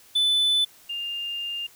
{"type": "tone pair in turn", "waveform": ["triangle", "sine"], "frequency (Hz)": [3500, 2805], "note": ["A7", "F7"], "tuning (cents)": [-10, 7], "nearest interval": "major third", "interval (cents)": 383, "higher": "first", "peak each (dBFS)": [-17, -28], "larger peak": "first", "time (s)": [[0.15, 0.65], [0.89, 1.67]], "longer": "second", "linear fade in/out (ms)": 10, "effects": ["white hiss -53 dBFS RMS until 1.75 s"]}